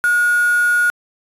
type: tone with quantisation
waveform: sine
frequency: 1442 Hz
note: F#6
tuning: 45 cents flat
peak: -12 dBFS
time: 0.04-0.9 s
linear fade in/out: 0 ms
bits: 4
effects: resampled to 32000 Hz